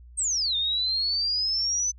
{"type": "exponential two-way sweep", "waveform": "sine", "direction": "down then up", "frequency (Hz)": [8610, 3608, 6110], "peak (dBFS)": -23, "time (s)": [0.17, 1.92], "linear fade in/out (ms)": 20, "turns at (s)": 0.56, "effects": ["added 60 Hz sine -45 dBFS peak until 1.98 s"]}